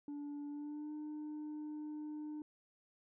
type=tone with pitch glide; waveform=sine; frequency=290 to 302.1 Hz; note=D4 to D4; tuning=-22 to +49 cents; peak=-39 dBFS; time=0.08-2.42 s; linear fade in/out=2 ms; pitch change=+71 cents; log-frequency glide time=0.49-0.92 s; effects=tanh soft clip ceiling -41 dBFS